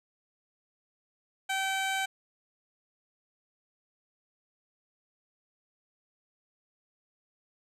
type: tone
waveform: 15% pulse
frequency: 771 Hz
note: G5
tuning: 29 cents flat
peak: -22 dBFS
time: 1.49-2.06 s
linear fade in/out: 10 ms
effects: low-pass 11000 Hz 12 dB/octave